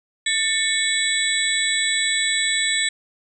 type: tone cluster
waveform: sine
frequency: 1790 / 2211 / 3411 / 3899 / 7970 Hz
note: A6 / C#7 / G#7 / B7 / B8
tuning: +29 / -5 / +46 / -23 / +15 cents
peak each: -25 dBFS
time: 0.26-2.89 s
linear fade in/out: 5 ms
effects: none